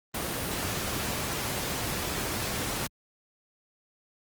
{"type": "noise", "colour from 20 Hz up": "pink", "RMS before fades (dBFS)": -31, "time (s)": [0.14, 2.87], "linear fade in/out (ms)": 5, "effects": ["high-pass 60 Hz 12 dB/octave", "Opus 24 kbps"]}